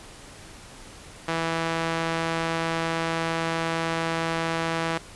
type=tone with band-pass filter; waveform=sawtooth; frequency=164.5 Hz; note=E3; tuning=3 cents flat; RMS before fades=-27 dBFS; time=1.28-4.98 s; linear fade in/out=5 ms; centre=1500 Hz; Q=0.51; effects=pink hiss -45 dBFS RMS until 5.15 s + resampled to 24000 Hz